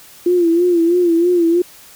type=tone with vibrato; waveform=sine; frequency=344.8 Hz; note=F4; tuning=22 cents flat; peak=-10 dBFS; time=0.26-1.62 s; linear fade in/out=5 ms; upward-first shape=sine; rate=3.1 Hz; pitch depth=72 cents each way; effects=white hiss -42 dBFS RMS until 1.95 s